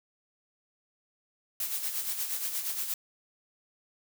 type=noise with tremolo; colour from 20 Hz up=blue; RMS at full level=-31 dBFS; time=1.6-2.94 s; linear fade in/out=2 ms; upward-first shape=sine; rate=8.5 Hz; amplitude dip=55%; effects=none